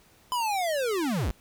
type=linear sweep; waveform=square; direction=down; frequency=1017 to 36.06 Hz; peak=-26 dBFS; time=0.32-1.31 s; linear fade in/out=0 ms; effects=pink hiss -59 dBFS RMS until 1.4 s